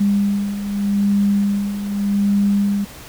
sine beating tone pair, 200.9 / 201.73 Hz, G3 / G3, +43 / +50 cents, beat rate 0.83 Hz, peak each -22 / -16 dBFS, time 0-2.85 s, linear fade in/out 10 ms, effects pink hiss -38 dBFS RMS until 3.08 s

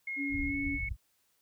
sine tone with pitch glide, 2154 to 2204 Hz, C7 to C#7, +50 to -11 cents, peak -34 dBFS, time 0.07-0.89 s, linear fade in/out 5 ms, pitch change +39 cents, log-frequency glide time 0.46-0.55 s
sine tone, 280.9 Hz, C#4, 23 cents sharp, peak -33 dBFS, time 0.16-0.79 s, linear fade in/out 50 ms
pink low-pass noise, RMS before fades -39 dBFS, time 0.29-0.97 s, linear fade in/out 50 ms, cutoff 110 Hz, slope 24 dB/octave
effects white hiss -73 dBFS RMS until 1.41 s

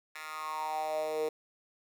10% pulse tone with high-pass filter sweep, 155.56 Hz, D#3, in tune, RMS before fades -35 dBFS, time 0.15-1.29 s, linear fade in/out 5 ms, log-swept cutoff 1600 to 430 Hz, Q 6.4, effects none

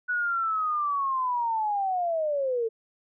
sine linear sweep, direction down, 1480 to 439.9 Hz, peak -24 dBFS, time 0.08-2.69 s, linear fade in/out 20 ms, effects none

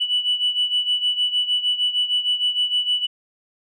sine beating tone pair, 2960 / 2966.5 Hz, F#7 / F#7, 0 / +4 cents, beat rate 6.5 Hz, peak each -19 / -23 dBFS, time 0-3.07 s, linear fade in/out 20 ms, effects tanh soft clip ceiling -12 dBFS

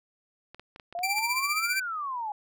clicks, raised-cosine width 0.3 ms, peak -29 dBFS, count 7, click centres 0.546 / 0.596 / 0.761 / 0.798 / 0.926 / 0.99 / 1.185 s
sine exponential two-way sweep, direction up then down, 679 to 1568 to 818 Hz, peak -30 dBFS, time 0.95-2.32 s, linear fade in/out 2 ms, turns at 1.78 s
sawtooth tone with tremolo, 2349 Hz, D7, in tune, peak -21 dBFS, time 1.03-1.8 s, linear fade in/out 5 ms, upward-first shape sine, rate 15 Hz, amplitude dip 65%
effects none

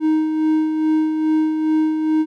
triangle tone with tremolo, 312.4 Hz, D#4, 7 cents sharp, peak -11 dBFS, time 0-2.26 s, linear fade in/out 50 ms, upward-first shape sine, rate 2.4 Hz, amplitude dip 45%, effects none

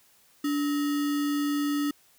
sine tone with sample-and-hold, 290 Hz, D4, 22 cents flat, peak -24 dBFS, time 0.44-1.91 s, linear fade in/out 5 ms, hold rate 1575 Hz, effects white hiss -61 dBFS RMS until 2.18 s

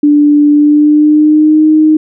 sine tone with pitch glide, 293.7 to 309.9 Hz, D4 to D#4, 0 to -7 cents, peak -3 dBFS, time 0.03-1.97 s, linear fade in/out 5 ms, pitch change +93 cents, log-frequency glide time 0.51-1.66 s, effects none

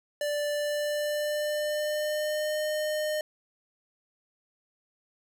square tone with pitch glide, 587.3 to 610.5 Hz, D5 to D#5, 0 to -33 cents, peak -28 dBFS, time 0.21-3.21 s, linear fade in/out 2 ms, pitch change +67 cents, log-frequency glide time 0.51-2.59 s, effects none

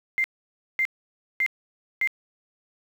sine tone bursts, 2093 Hz, C7, in tune, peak -20 dBFS, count 4, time 0.18-2.074 s, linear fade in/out 0 ms, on 61 ms, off 550 ms, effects 8-bit

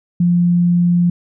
sine tone, 174.61 Hz, F3, in tune, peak -10 dBFS, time 0.2-1.1 s, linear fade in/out 5 ms, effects none

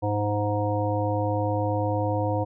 harmonic tone, 103.83 Hz, G#2, in tune, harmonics 1 / 3 / 5 / 7 / 9, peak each -26 / -30 / -28 / -31 / -32 dBFS, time 0.02-2.45 s, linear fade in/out 20 ms, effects none

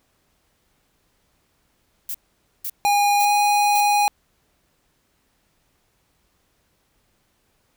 violet noise bursts, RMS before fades -28 dBFS, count 4, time 2.09-3.806 s, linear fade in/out 2 ms, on 54 ms, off 500 ms
square tone with pitch glide, 817 to 824.1 Hz, G#5 to G#5, -29 to -14 cents, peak -16 dBFS, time 2.85-4.08 s, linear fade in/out 0 ms, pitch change +15 cents, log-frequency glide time 3.17-3.31 s
effects pink hiss -66 dBFS RMS until 7.76 s

